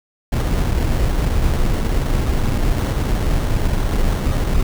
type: noise with sample-and-hold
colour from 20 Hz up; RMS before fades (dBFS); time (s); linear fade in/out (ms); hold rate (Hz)
brown; -17; 0.32-4.63; 5; 2450
effects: none